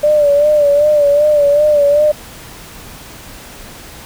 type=tone with vibrato; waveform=sine; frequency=587 Hz; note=D5; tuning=1 cent flat; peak=-7 dBFS; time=0.03-2.12 s; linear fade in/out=10 ms; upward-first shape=sine; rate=2.6 Hz; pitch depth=54 cents each way; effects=pink hiss -34 dBFS RMS until 4.05 s